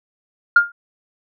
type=tone with exponential decay; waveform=sine; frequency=1409 Hz; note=F6; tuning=15 cents sharp; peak=-3 dBFS; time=0.56-0.72 s; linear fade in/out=5 ms; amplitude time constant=34 ms; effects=tanh soft clip ceiling 0 dBFS

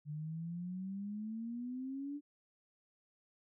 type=exponential sweep; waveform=sine; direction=up; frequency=146.83 to 293.7 Hz; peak=-39 dBFS; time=0.05-2.21 s; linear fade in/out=50 ms; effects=none

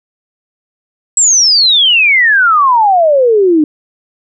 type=exponential sweep; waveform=sine; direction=down; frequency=7840 to 293.7 Hz; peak=-5 dBFS; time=1.17-3.64 s; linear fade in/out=2 ms; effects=none

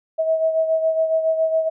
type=beating tone pair; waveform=sine; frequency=642 / 649.2 Hz; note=E5 / E5; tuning=-46 / -27 cents; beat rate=7.2 Hz; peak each=-17 / -25 dBFS; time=0.18-1.7 s; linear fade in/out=20 ms; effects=none

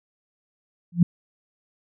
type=tone with exponential growth; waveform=sine; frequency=173.1 Hz; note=F3; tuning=15 cents flat; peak=-8 dBFS; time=0.92-1.03 s; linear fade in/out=5 ms; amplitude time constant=22 ms; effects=none

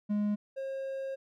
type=tone pair in turn; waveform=triangle; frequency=207.7 / 537.8 Hz; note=G#3 / C5; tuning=0 / +47 cents; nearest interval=octave + major third; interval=1647 cents; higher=second; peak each=-25 / -32 dBFS; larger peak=first; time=0.09-0.36 / 0.56-1.16 s; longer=second; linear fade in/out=20 ms; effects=none

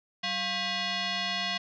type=tone with frequency modulation; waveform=sine; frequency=702 Hz; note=F5; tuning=9 cents sharp; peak=-28 dBFS; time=0.23-1.58 s; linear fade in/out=10 ms; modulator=892 Hz; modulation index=4.4; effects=none

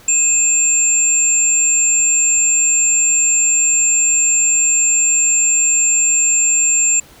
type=tone pair together; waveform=sine; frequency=2599 / 7351 Hz; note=E7 / A#8; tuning=-25 / -25 cents; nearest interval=octave + tritone; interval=1800 cents; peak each=-21 / -11 dBFS; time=0.08-7 s; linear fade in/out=5 ms; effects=pink hiss -44 dBFS RMS until 7.2 s

